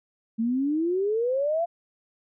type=exponential sweep; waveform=sine; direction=up; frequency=220 to 698.5 Hz; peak=-22 dBFS; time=0.38-1.66 s; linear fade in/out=20 ms; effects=none